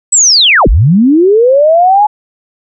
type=linear two-way sweep; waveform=sine; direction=down then up; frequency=8060 to 31.16 to 856 Hz; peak=-3 dBFS; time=0.12-2.07 s; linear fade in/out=10 ms; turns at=0.68 s; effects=none